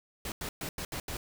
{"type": "noise bursts at uneven times", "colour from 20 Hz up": "pink", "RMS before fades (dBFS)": -37, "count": 6, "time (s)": [[0.25, 0.32], [0.41, 0.49], [0.61, 0.69], [0.78, 0.85], [0.92, 1], [1.08, 1.17]], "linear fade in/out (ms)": 2, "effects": []}